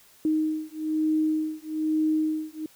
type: beating tone pair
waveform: sine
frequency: 311.1 / 312.2 Hz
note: D#4 / D#4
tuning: 0 / +6 cents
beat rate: 1.1 Hz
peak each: -26 / -26 dBFS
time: 0.25-2.66 s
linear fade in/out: 2 ms
effects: white hiss -56 dBFS RMS until 2.75 s